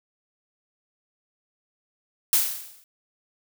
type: noise with exponential decay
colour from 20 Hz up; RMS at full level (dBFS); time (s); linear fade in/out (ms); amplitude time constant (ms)
blue; -17; 2.33-2.84; 1; 110
effects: none